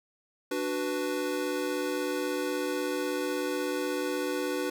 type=chord; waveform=square; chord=B minor; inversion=first; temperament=equal; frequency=293.7 / 370 / 493.9 Hz; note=D4 / F#4 / B4; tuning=0 / 0 / 0 cents; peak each=-34 dBFS; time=0.51-4.7 s; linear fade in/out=5 ms; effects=none